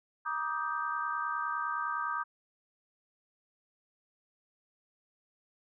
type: chord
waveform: sine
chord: Eb major seventh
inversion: second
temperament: equal with one note detuned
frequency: 949.2 / 1174.7 / 1244.5 / 1568 Hz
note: Bb5 / D6 / Eb6 / G6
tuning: +31 / 0 / 0 / 0 cents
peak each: -39 / -37 / -35 / -37 dBFS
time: 0.25-2.24 s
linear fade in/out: 20 ms
effects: none

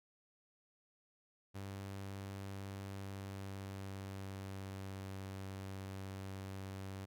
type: tone with pitch glide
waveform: sawtooth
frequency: 98 to 96.48 Hz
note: G2 to G2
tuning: 0 to -27 cents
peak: -40 dBFS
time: 1.54-7.06 s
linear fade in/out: 20 ms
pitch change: -27 cents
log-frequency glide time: 2.93-5.08 s
effects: none

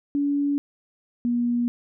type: tone pair in turn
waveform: sine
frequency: 285.3 / 239.9 Hz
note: C#4 / A#3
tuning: +50 / +50 cents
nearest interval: minor third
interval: 300 cents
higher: first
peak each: -20 dBFS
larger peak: neither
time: 0.15-0.58 / 1.25-1.68 s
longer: neither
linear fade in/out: 0 ms
effects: none

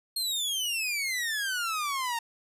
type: exponential sweep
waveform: sawtooth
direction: down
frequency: 4280 to 912 Hz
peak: -25 dBFS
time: 0.16-2.19 s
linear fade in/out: 5 ms
effects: resampled to 32000 Hz

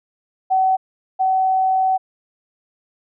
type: tone pair in turn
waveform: sine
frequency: 757 / 757 Hz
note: F#5 / F#5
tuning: +39 / +39 cents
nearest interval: unison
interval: 0 cents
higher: neither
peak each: -13 / -14 dBFS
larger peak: first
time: 0.5-0.77 / 1.19-1.98 s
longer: second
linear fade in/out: 20 ms
effects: none

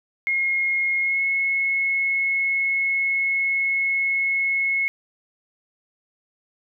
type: tone with pitch glide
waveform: sine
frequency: 2151 to 2181 Hz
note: C7 to C#7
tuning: +47 to -29 cents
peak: -19 dBFS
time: 0.27-4.88 s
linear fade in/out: 0 ms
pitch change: +24 cents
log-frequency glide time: 1-1.22 s
effects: none

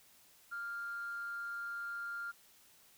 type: tone with amplitude modulation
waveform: sine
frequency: 1396.9 Hz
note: F6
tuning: in tune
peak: -36 dBFS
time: 0.51-2.32 s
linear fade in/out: 20 ms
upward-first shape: sine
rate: 216 Hz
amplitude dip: 40%
effects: tanh soft clip ceiling -34 dBFS + white hiss -64 dBFS RMS until 2.97 s

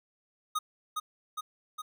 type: tone with echo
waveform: square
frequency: 1244.5 Hz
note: D#6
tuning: in tune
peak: -28 dBFS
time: 0.55-0.59 s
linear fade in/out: 10 ms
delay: 410 ms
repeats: 3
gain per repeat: -3 dB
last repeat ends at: 1.82 s
effects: none

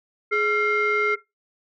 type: tone cluster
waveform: sine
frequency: 420.4 / 1369 / 2123 Hz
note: G#4 / F6 / C7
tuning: +21 / -35 / +25 cents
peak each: -22 dBFS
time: 0.31-1.16 s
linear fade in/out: 20 ms
effects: noise-tail reverb RT60 0.2 s tail -18 dB re dry + tanh soft clip ceiling -13 dBFS

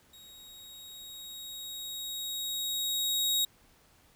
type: tone with level ramp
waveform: sawtooth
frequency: 3780 Hz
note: A#7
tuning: 23 cents sharp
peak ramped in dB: -48 to -22 dBFS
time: 0.13-3.45 s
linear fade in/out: 5 ms
effects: pink hiss -63 dBFS RMS until 4.15 s

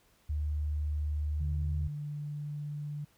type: tone with pitch glide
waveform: sine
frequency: 75 to 78.82 Hz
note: D2 to D#2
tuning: +37 to +23 cents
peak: -29 dBFS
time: 0.29-1.88 s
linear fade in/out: 10 ms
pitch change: +86 cents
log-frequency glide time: 1.3-1.72 s
type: tone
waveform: sine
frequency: 147.3 Hz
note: D3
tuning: 6 cents sharp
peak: -35 dBFS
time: 1.4-3.05 s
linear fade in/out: 10 ms
effects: tanh soft clip ceiling -21 dBFS + pink hiss -67 dBFS RMS until 3.17 s

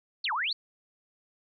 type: exponential two-way sweep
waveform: sine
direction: down then up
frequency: 4699 to 830.6 to 4699 Hz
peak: -27 dBFS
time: 0.24-0.53 s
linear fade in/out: 5 ms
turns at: 0.33 s
effects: none

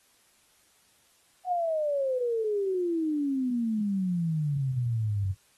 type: exponential sweep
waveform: sine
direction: down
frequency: 740 to 92.5 Hz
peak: -25 dBFS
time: 1.45-5.35 s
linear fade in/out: 50 ms
effects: white hiss -64 dBFS RMS until 5.57 s + AAC 32 kbps

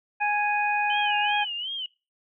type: harmonic tone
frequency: 830 Hz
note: G#5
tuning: 1 cent flat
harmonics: 1 / 2 / 3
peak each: -24 / -29 / -27 dBFS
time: 0.2-1.45 s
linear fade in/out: 20 ms
type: tone with vibrato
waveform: sine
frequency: 3015 Hz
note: F#7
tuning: 32 cents sharp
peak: -29 dBFS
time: 0.9-1.86 s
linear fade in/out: 2 ms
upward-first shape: sine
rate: 2.7 Hz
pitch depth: 130 cents each way
effects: noise-tail reverb RT60 0.3 s tail -24 dB re dry

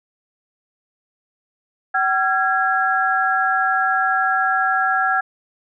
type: tone cluster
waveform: sine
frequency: 761 / 1365 / 1651 Hz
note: F#5 / F6 / G#6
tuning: +48 / -40 / -11 cents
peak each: -20 dBFS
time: 1.94-5.21 s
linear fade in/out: 10 ms
effects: none

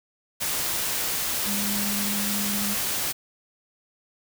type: tone in noise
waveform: sine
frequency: 204 Hz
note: G#3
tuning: 31 cents flat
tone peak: -29 dBFS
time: 1.46-2.75 s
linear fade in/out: 20 ms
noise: white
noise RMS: -27 dBFS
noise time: 0.4-3.13 s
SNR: -5 dB
effects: none

